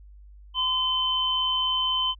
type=tone pair together; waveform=sine; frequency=1023 / 3068 Hz; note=C6 / G7; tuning=-39 / -38 cents; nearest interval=octave + perfect fifth; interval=1901 cents; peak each=-28 / -23 dBFS; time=0.54-2.15 s; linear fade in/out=50 ms; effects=added 50 Hz sine -45 dBFS peak until 2.19 s